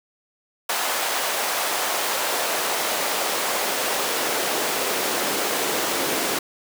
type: noise with high-pass filter sweep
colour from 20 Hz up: pink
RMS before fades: -24 dBFS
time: 0.69-6.39 s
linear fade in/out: 5 ms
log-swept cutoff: 720 to 340 Hz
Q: 1.2
effects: none